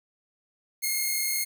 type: tone pair together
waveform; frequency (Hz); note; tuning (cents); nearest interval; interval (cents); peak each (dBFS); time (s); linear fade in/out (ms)
5% pulse; 2142 / 2181; C7 / C#7; +40 / -29; unison; 31; -16 / -23; 0.82-1.45; 20
effects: none